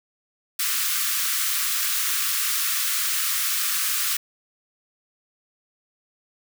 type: high-pass noise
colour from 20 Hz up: white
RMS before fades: -24 dBFS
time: 0.59-4.17 s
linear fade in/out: 5 ms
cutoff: 1100 Hz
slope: 96 dB/octave
effects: none